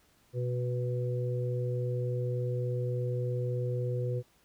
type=harmonic tone; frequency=123.47 Hz; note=B2; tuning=in tune; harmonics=1 / 3 / 4; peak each=-30 / -39 / -36 dBFS; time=0.33-4.23 s; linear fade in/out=50 ms; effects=pink hiss -66 dBFS RMS until 4.44 s